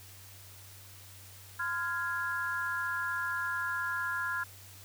sine chord, F minor, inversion second, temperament equal with one note detuned, 1025 / 1396.9 / 1661.2 Hz, C6 / F6 / Ab6, -36 / 0 / 0 cents, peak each -38 / -34 / -35 dBFS, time 1.59-4.44 s, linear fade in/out 10 ms, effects added 96 Hz sine -53 dBFS peak until 4.84 s + white hiss -53 dBFS RMS until 4.84 s

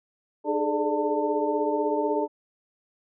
sine tone cluster, 302.3 / 414.5 / 430.6 / 592 / 894 Hz, D#4 / G#4 / A4 / D5 / A5, -50 / -3 / -37 / +14 / +27 cents, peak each -29 dBFS, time 0.44-2.28 s, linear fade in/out 50 ms, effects none

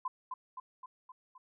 sine tone with echo, 1019 Hz, C6, 46 cents flat, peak -32 dBFS, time 0.05-0.08 s, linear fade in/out 5 ms, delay 260 ms, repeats 5, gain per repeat -4 dB, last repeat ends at 1.38 s, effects none

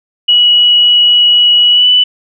sine tone with pitch glide, 2924 to 2980 Hz, F#7 to F#7, -21 to +12 cents, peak -4 dBFS, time 0.28-2.04 s, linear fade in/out 10 ms, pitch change +33 cents, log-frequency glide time 1.7-1.88 s, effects none

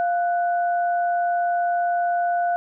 sine tone pair together, 698.8 / 1483 Hz, F5 / F#6, +1 / +4 cents, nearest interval octave + minor second, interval 1303 cents, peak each -19 / -31 dBFS, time 0-2.56 s, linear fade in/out 0 ms, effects none

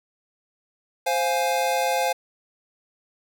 square chord, F minor, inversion second, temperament equal with one note detuned, 523.3 / 702.1 / 830.6 Hz, C5 / F5 / Ab5, 0 / +9 / 0 cents, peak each -26 dBFS, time 1.06-2.13 s, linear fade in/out 10 ms, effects none

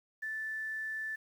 sine tone with quantisation, 1756 Hz, A6, 4 cents flat, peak -35 dBFS, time 0.22-1.16 s, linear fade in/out 10 ms, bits 10, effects none

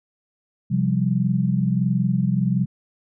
sine chord, C suspended fourth, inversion none, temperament equal, 130.81 / 174.61 / 196 Hz, C3 / F3 / G3, 0 / 0 / 0 cents, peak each -22 dBFS, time 0.7-2.66 s, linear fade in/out 20 ms, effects none

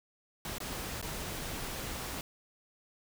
pink noise with dropouts, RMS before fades -39 dBFS, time 0.45-2.21 s, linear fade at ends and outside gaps 1 ms, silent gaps 0.583-0.603 / 1.015-1.026 s, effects none

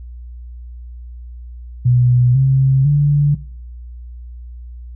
sine tone with pitch steps, 123.47 / 133.87 / 145.14 Hz, B2 / C3 / D3, 0 / +40 / -20 cents, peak -9 dBFS, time 1.85-3.35 s, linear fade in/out 10 ms, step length 500 ms, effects noise-tail reverb RT60 0.6 s tail -20 dB re dry + added 60 Hz sine -30 dBFS peak until 4.95 s

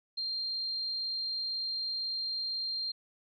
sine tone, 4186 Hz, C8, in tune, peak -32 dBFS, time 0.17-2.92 s, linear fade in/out 10 ms, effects none

